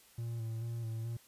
triangle tone with vibrato, 114.7 Hz, A#2, 28 cents flat, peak -34 dBFS, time 0.18-1.17 s, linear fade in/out 5 ms, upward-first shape square, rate 2.3 Hz, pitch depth 29 cents each way, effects white hiss -62 dBFS RMS until 1.27 s + resampled to 32000 Hz

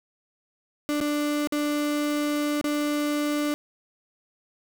35% pulse tone with dropouts, 294.8 Hz, D4, 7 cents sharp, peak -22 dBFS, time 0.89-3.54 s, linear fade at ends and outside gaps 0 ms, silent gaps 1.003-1.012 / 1.473-1.523 / 2.613-2.642 s, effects 8-bit

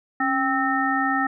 harmonic tone with a mistuned harmonic, 261.6 Hz, C4, in tune, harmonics 1 / 3 / 5 / 7, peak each -25 / -25 / -25 / -25 dBFS, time 0.2-1.27 s, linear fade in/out 5 ms, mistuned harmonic 1, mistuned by +76 cents, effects none

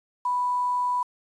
sine tone with quantisation, 987.8 Hz, B5, in tune, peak -22 dBFS, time 0.25-1.03 s, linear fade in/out 5 ms, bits 8, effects resampled to 22050 Hz

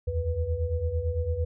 sine tone cluster, 76.9 / 85.8 / 490.9 Hz, D#2 / F2 / B4, -20 / -30 / -10 cents, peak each -30 / -28 / -32 dBFS, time 0.07-1.45 s, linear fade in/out 10 ms, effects none

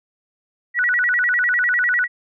sine tone with vibrato, 1690 Hz, G#6, 30 cents sharp, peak -15 dBFS, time 0.74-2.08 s, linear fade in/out 50 ms, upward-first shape square, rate 10 Hz, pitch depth 230 cents each way, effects none

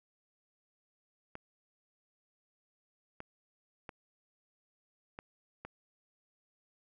clicks, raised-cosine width 0.5 ms, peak -28 dBFS, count 5, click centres 1.354 / 3.204 / 3.892 / 5.189 / 5.65 s, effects none

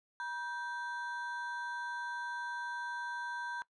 triangle ring-modulated tone, 1261 Hz, D#6, 23 cents sharp, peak -32 dBFS, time 0.2-3.62 s, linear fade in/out 0 ms, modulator 301 Hz, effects noise-tail reverb RT60 0.1 s tail -20 dB re dry + resampled to 22050 Hz

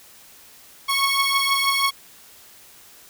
15% pulse beating tone pair, 1100 / 1106.2 Hz, C#6 / C#6, -14 / -4 cents, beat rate 6.2 Hz, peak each -14 / -16 dBFS, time 0.88-1.91 s, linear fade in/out 20 ms, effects white hiss -48 dBFS RMS until 3.09 s

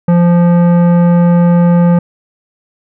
triangle tone with tanh clipping, 173.4 Hz, F3, 12 cents flat, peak -7 dBFS, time 0.08-1.99 s, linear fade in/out 5 ms, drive 18 dB, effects none

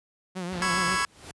sawtooth tone with vibrato, 180.2 Hz, F#3, 45 cents flat, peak -27 dBFS, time 0.35-0.97 s, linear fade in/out 20 ms, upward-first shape triangle, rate 7.4 Hz, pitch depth 91 cents each way
pink low-pass noise, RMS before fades -38 dBFS, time 0.52-1.04 s, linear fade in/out 10 ms, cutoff 4900 Hz, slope 48 dB/octave
sawtooth chord, C# minor seventh, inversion third, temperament just, 997.9 / 1108.7 / 1330.5 / 1663.1 Hz, B5 / C#6 / E6 / G#6, +18 / 0 / +16 / +2 cents, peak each -28 / -25 / -27 / -24 dBFS, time 0.62-1.05 s, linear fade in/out 0 ms
pink noise with exponential growth, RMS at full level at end -39 dBFS, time 0.9-1.31 s, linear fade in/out 0 ms, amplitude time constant 87 ms
effects high-pass 60 Hz 12 dB/octave + resampled to 24000 Hz

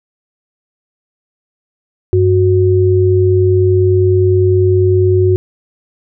sine tone pair together, 97.21 / 367.4 Hz, G2 / F#4, -14 / -12 cents, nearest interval octave + major seventh, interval 2302 cents, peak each -10 dBFS, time 2.13-5.36 s, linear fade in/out 0 ms, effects none

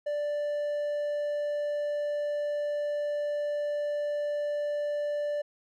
triangle tone, 587.3 Hz, D5, in tune, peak -26 dBFS, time 0.06-5.42 s, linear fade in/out 10 ms, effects none

